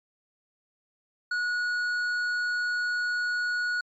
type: tone with hard clipping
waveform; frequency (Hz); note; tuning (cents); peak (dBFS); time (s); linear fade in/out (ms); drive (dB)
sine; 1458; F#6; -26; -27; 1.31-3.81; 5; 7
effects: low-pass 7000 Hz 12 dB/octave + MP3 64 kbps